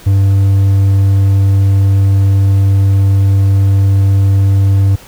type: tone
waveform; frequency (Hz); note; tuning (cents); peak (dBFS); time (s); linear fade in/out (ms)
triangle; 98; G2; 0; -4; 0.06-4.96; 10
effects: pink hiss -37 dBFS RMS until 5.07 s